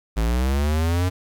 square linear sweep, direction up, 52.9 to 92.5 Hz, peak -19 dBFS, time 0.16-1.1 s, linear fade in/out 20 ms, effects 9-bit

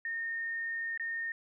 sine tone with dropouts, 1833 Hz, A#6, 30 cents flat, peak -33 dBFS, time 0.05-1.32 s, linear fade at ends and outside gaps 2 ms, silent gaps 0.976-0.997 s, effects none

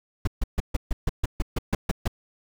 brown noise bursts, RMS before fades -21 dBFS, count 12, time 0.25-2.078 s, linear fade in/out 5 ms, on 24 ms, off 140 ms, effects none

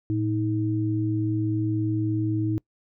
sine tone pair together, 112.08 / 317 Hz, A2 / D#4, +32 / +32 cents, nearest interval octave + tritone, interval 1800 cents, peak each -25 dBFS, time 0.1-2.58 s, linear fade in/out 0 ms, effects noise-tail reverb RT60 0.1 s tail -24 dB re dry

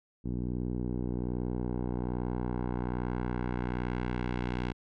10% pulse tone with low-pass filter sweep, 61.2 Hz, B1, 15 cents flat, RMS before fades -33 dBFS, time 0.24-4.73 s, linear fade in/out 20 ms, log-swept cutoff 280 to 3100 Hz, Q 0.96, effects none

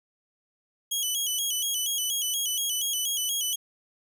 15% pulse tone with vibrato, 3136 Hz, G7, in tune, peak -19 dBFS, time 0.91-3.56 s, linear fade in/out 10 ms, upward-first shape square, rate 4.2 Hz, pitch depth 82 cents each way, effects none

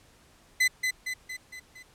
40% pulse tone with echo, 2021 Hz, B6, 39 cents sharp, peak -19 dBFS, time 0.6-0.68 s, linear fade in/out 10 ms, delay 230 ms, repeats 5, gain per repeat -5 dB, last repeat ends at 1.83 s, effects pink hiss -59 dBFS RMS until 1.94 s + low-pass 11000 Hz 12 dB/octave

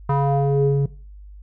square tone with low-pass filter sweep, 140 Hz, C#3, 18 cents sharp, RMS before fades -18 dBFS, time 0.09-0.86 s, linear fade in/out 5 ms, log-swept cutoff 1100 to 290 Hz, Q 3.6, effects noise-tail reverb RT60 0.4 s tail -19 dB re dry + added 50 Hz sine -38 dBFS peak until 1.42 s

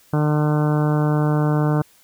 harmonic tone, 150.4 Hz, D3, 42 cents sharp, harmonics 1 / 2 / 3 / 4 / 5 / 6 / 7 / 8 / 9 / 10, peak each -17 / -23 / -27 / -29 / -31 / -33 / -34 / -35 / -36 / -37 dBFS, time 0.13-1.82 s, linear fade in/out 5 ms, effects white hiss -54 dBFS RMS until 2.03 s

